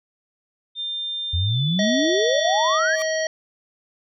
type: tone with pitch glide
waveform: sine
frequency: 3600 to 3479 Hz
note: A7 to A7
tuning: +39 to -20 cents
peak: -25 dBFS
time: 0.75-2.8 s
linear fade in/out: 50 ms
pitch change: -59 cents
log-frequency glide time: 1.46-1.67 s
type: exponential sweep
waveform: sine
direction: up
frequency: 79.8 to 1760 Hz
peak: -19 dBFS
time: 1.33-2.96 s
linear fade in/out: 10 ms
type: harmonic tone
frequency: 634 Hz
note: D#5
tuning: 32 cents sharp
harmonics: 1 / 3 / 5 / 7 / 9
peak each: -22 / -27 / -35 / -34 / -32 dBFS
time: 1.79-3.27 s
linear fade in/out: 2 ms
type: tone with exponential growth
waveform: sawtooth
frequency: 1164 Hz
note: D6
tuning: 16 cents flat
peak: -24 dBFS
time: 2.9-3.02 s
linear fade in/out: 0 ms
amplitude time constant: 26 ms
effects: none